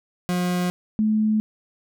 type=tone pair in turn; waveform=40% pulse / sine; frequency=178.8 / 215.7 Hz; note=F3 / A3; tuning=+41 / -34 cents; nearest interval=minor third; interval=325 cents; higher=second; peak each=-20 / -17 dBFS; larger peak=second; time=0.29-0.7 / 0.99-1.4 s; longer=neither; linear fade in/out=0 ms; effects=none